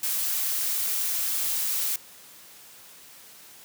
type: noise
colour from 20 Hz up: blue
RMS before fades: -27 dBFS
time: 0.03-1.96 s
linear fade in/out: 2 ms
effects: white hiss -49 dBFS RMS until 3.64 s + high-pass 100 Hz 12 dB/octave